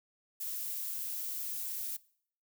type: noise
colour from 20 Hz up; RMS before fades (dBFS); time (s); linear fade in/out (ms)
violet; -38; 0.4-1.97; 10
effects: noise-tail reverb RT60 0.6 s tail -22 dB re dry